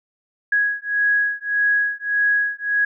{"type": "beating tone pair", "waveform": "sine", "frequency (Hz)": [1661.2, 1662.9], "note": ["G#6", "G#6"], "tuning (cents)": [0, 2], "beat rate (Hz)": 1.7, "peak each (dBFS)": -20, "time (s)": [0.52, 2.85], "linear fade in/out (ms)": 5, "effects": []}